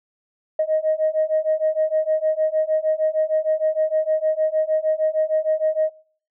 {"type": "beating tone pair", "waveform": "sine", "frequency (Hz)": [622.3, 628.8], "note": ["D#5", "D#5"], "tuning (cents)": [0, 18], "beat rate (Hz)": 6.5, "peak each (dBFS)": -20, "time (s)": [0.59, 5.9], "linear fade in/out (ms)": 5, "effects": ["noise-tail reverb RT60 0.6 s tail -25 dB re dry", "tanh soft clip ceiling -11 dBFS"]}